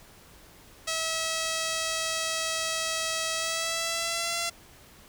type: tone with pitch glide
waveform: 5% pulse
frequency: 647 to 681.1 Hz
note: E5 to F5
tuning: -32 to -44 cents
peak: -16 dBFS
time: 0.87-4.5 s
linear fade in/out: 10 ms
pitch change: +88 cents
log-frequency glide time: 3.34-4.37 s
effects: pink hiss -53 dBFS RMS until 5.08 s